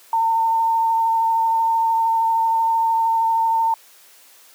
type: tone with vibrato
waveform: sine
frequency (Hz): 906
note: A#5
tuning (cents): -50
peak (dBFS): -15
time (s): 0.13-3.74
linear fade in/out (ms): 2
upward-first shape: square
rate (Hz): 13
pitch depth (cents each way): 10
effects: white hiss -49 dBFS RMS until 4.54 s + high-pass 400 Hz 12 dB/octave

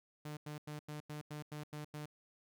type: tone bursts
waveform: sawtooth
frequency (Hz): 149.9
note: D3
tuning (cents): +36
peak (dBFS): -39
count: 9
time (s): 0.25-2.058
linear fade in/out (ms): 5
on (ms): 120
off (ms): 91
effects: none

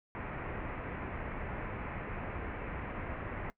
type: low-pass noise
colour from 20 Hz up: pink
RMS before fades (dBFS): -40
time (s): 0.15-3.5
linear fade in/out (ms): 0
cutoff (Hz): 2400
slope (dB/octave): 48
effects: noise-tail reverb RT60 0.1 s tail -19 dB re dry

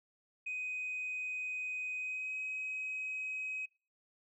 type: tone with pitch glide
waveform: sine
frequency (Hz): 2505 to 2534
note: D#7 to D#7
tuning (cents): +11 to +31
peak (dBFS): -35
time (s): 0.46-3.66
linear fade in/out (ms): 10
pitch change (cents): +20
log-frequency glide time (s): 1.97-2.35
effects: noise-tail reverb RT60 0.4 s tail -26 dB re dry + tanh soft clip ceiling -33 dBFS

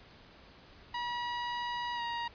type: tone with pitch glide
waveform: sawtooth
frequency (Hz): 963 to 942.6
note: B5 to A#5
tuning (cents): -44 to +19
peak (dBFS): -30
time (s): 0.94-2.28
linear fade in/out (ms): 5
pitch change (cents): -37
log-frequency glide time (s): 1.94-2.02
effects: pink hiss -56 dBFS RMS until 2.34 s + resampled to 11025 Hz

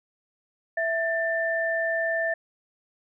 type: tone pair together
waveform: sine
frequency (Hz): 659.5 / 1781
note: E5 / A6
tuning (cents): +1 / +21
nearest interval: octave + perfect fourth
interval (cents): 1720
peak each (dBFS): -26 / -26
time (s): 0.77-2.34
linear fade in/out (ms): 5
effects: none

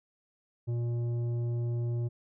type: tone with tanh clipping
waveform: sine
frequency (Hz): 118.8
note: A#2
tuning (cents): +33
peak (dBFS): -30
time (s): 0.67-2.09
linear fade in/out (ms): 20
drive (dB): 9
effects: none

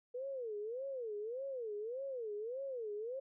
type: tone with vibrato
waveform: sine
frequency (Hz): 476.5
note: A#4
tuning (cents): +38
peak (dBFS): -39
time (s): 0.14-3.2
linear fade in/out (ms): 10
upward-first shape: sine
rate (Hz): 1.7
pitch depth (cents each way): 250
effects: none

